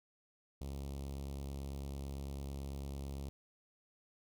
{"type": "tone with notch filter", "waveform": "sawtooth", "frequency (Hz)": 69, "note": "C#2", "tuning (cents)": -7, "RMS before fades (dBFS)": -43, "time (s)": [0.61, 3.29], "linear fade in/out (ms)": 0, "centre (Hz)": 1600, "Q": 0.54, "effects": []}